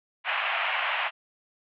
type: band-pass noise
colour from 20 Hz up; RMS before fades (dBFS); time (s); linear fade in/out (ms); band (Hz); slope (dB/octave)
white; -28; 0.24-1.11; 50; 640 to 2900; 48
effects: none